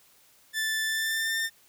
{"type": "tone with pitch glide", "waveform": "sawtooth", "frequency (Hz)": [1760, 1803.2], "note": ["A6", "A6"], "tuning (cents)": [0, 42], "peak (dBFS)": -23, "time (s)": [0.53, 1.5], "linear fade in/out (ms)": 50, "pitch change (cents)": 42, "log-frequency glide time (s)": [0.85, 1.38], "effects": ["white hiss -60 dBFS RMS until 1.68 s"]}